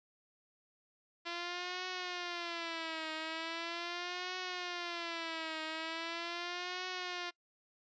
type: tone with vibrato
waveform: 5% pulse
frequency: 340.6 Hz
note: F4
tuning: 43 cents flat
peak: -27 dBFS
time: 1.25-7.31 s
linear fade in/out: 20 ms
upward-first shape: triangle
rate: 0.4 Hz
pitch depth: 140 cents each way
effects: noise-tail reverb RT60 0.1 s tail -23 dB re dry + resampled to 16000 Hz